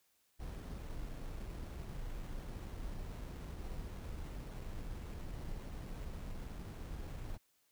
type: noise with sample-and-hold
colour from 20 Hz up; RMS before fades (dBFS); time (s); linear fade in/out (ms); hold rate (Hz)
brown; -44; 0.39-7.38; 20; 4900
effects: white hiss -75 dBFS RMS until 7.71 s